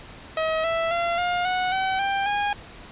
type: tone with pitch steps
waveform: sawtooth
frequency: 637 / 660.2 / 684.3 / 709.2 / 735.1 / 761.9 / 789.7 / 818.5 Hz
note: D#5 / E5 / F5 / F5 / F#5 / G5 / G5 / G#5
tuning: +41 / +2 / -35 / +26 / -11 / -49 / +13 / -25 cents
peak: -18 dBFS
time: 0.37-2.53 s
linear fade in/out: 2 ms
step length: 270 ms
effects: pink hiss -43 dBFS RMS until 2.91 s + resampled to 8000 Hz